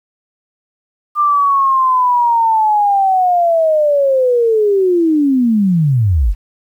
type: linear sweep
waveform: sine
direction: down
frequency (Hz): 1197 to 39.1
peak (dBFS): -9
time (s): 1.15-6.35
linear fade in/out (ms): 50
effects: 8-bit